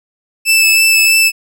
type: tone with vibrato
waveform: sawtooth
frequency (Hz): 2632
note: E7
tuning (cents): -3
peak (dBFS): -4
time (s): 0.45-1.32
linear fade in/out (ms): 50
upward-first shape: sine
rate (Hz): 3.1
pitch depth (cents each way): 11
effects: none